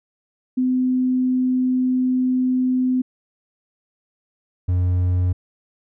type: tone pair in turn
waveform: sine / triangle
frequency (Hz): 254.8 / 90.09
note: C4 / F#2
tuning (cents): -46 / -46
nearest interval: octave + tritone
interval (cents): 1800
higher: first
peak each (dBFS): -16 / -14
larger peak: second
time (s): 0.57-3.02 / 4.68-5.33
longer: first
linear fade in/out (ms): 10
effects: none

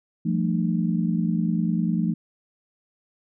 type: tone cluster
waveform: sine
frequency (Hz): 172.2 / 192.3 / 222 / 301.1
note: F3 / G3 / A3 / D4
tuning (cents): -24 / -33 / +16 / +43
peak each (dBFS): -23 / -30 / -25 / -31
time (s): 0.25-2.14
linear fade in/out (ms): 10
effects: none

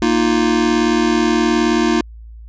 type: chord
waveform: square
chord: Bb suspended fourth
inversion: none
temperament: just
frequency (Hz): 233.1 / 310.8 / 349.6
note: Bb3 / Eb4 / F4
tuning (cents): 0 / -2 / +2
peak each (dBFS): -18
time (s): 0.02-2.01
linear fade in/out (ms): 2
effects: added 56 Hz sine -33 dBFS peak until 2.48 s + resampled to 16000 Hz

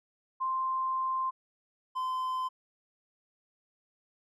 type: tone pair in turn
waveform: sine / triangle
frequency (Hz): 1046.5 / 1029.1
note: C6 / C6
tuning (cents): 0 / -29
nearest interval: unison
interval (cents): 29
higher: first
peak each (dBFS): -28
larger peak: neither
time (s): 0.4-1.31 / 1.95-2.49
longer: first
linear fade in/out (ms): 20
effects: none

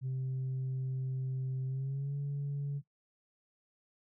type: tone with pitch glide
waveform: sine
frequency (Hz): 130.81 to 141.83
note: C3 to C#3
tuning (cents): 0 to +40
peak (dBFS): -31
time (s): 0.01-2.82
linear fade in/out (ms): 50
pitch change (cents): +140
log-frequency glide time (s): 1.66-2.16
effects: noise-tail reverb RT60 0.1 s tail -17 dB re dry + tanh soft clip ceiling -31 dBFS

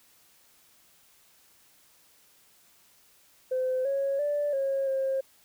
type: tone with pitch steps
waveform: sine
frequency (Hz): 514 / 551 / 584 / 544 / 535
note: C5 / C#5 / D5 / C#5 / C5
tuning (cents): -31 / -11 / -10 / -33 / +38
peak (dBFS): -24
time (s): 3.51-5.21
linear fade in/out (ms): 10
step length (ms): 340
effects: tanh soft clip ceiling -21 dBFS + white hiss -61 dBFS RMS until 5.44 s

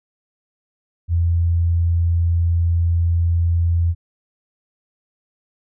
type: tone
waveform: sine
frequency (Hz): 84.9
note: F2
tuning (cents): -48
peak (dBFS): -14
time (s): 1.08-3.95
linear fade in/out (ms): 50
effects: none

